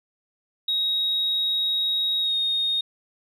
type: tone with pitch glide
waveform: sine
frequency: 3787 to 3711 Hz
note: A#7 to A#7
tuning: +27 to -9 cents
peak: -20 dBFS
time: 0.68-2.81 s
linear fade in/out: 5 ms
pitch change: -36 cents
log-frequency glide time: 2.19-2.36 s
effects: tanh soft clip ceiling -16 dBFS